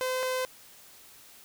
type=tone pair in turn; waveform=sawtooth; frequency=513 / 513 Hz; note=C5 / C5; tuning=-34 / -34 cents; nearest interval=unison; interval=0 cents; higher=neither; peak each=-24 / -24 dBFS; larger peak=neither; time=0.01-0.23 / 0.23-0.45 s; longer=neither; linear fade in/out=0 ms; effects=white hiss -53 dBFS RMS until 1.44 s